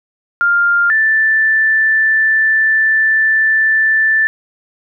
sine tone pair in turn, 1400 / 1763.9 Hz, F6 / A6, +4 / +4 cents, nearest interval major third, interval 400 cents, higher second, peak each -9 dBFS, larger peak neither, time 0.41-0.9 / 0.9-4.27 s, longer second, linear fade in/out 0 ms, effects none

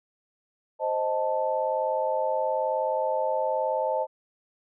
sine chord, A diminished, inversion first, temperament equal, 523.3 / 622.3 / 880 Hz, C5 / Eb5 / A5, 0 / 0 / 0 cents, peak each -28 dBFS, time 0.79-4.07 s, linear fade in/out 50 ms, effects none

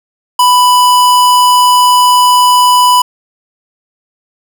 square tone, 992 Hz, B5, 7 cents sharp, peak -5 dBFS, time 0.39-3.02 s, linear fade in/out 5 ms, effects none

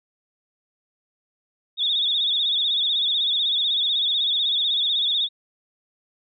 sine tone with vibrato, 3557 Hz, A7, 18 cents sharp, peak -19 dBFS, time 1.77-5.29 s, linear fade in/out 50 ms, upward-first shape sine, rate 16 Hz, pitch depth 98 cents each way, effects none

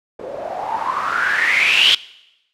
blue noise with low-pass filter sweep, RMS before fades -18 dBFS, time 0.19-1.95 s, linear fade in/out 5 ms, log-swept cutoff 480 to 3300 Hz, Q 8.7, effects noise-tail reverb RT60 0.9 s tail -21 dB re dry

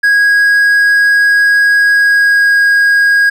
triangle tone with pitch glide, 1649 to 1638.6 Hz, G#6 to G#6, -13 to -24 cents, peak -4 dBFS, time 0.03-3.3 s, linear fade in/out 10 ms, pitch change -11 cents, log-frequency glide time 1.91-2.6 s, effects none

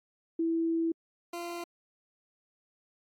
sine / 20% pulse tone pair in turn, 329.6 / 344.5 Hz, E4 / F4, 0 / -24 cents, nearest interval minor second, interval 76 cents, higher second, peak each -26 / -31 dBFS, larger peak first, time 0.39-0.92 / 1.33-1.64 s, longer first, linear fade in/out 5 ms, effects AAC 64 kbps

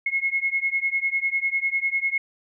sine beating tone pair, 2166 / 2176 Hz, C#7 / C#7, -41 / -33 cents, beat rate 10 Hz, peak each -24 / -25 dBFS, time 0.06-2.18 s, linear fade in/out 5 ms, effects none

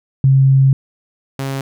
sine / sawtooth tone pair in turn, 134.7 / 135.79 Hz, C#3 / C#3, -49 / -35 cents, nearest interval unison, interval 14 cents, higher second, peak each -7 / -16 dBFS, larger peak first, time 0.24-0.73 / 1.39-1.61 s, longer first, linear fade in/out 2 ms, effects none

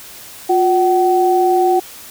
sine tone pair together, 356.6 / 755.6 Hz, F4 / F#5, +36 / +36 cents, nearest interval octave + minor second, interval 1300 cents, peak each -13 dBFS, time 0.49-1.8 s, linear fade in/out 10 ms, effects white hiss -36 dBFS RMS until 2.1 s

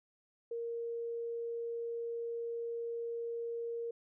sine tone, 466.2 Hz, A#4, in tune, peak -36 dBFS, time 0.51-3.91 s, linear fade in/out 5 ms, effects none

